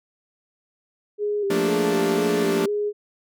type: tone with vibrato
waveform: sine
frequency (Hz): 405.7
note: G#4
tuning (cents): -41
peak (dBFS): -21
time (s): 1.18-2.93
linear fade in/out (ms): 50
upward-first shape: square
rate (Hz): 2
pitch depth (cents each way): 40
type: chord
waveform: sawtooth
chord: Bb major seventh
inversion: second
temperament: equal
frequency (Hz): 174.61 / 220 / 233.1 / 293.7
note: F3 / A3 / Bb3 / D4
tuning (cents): 0 / 0 / 0 / 0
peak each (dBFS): -24 / -24 / -25 / -22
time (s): 1.5-2.66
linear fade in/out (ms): 5
effects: none